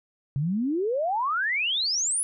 sine exponential sweep, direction up, 131.8 to 10548 Hz, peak -23 dBFS, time 0.36-2.23 s, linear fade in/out 0 ms, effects none

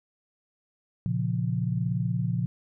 sine chord, Bb minor, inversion none, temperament equal with one note detuned, 117.56 / 138.59 / 174.61 Hz, Bb2 / Db3 / F3, +15 / 0 / 0 cents, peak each -28 / -30 / -29 dBFS, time 1.06-2.46 s, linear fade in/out 0 ms, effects none

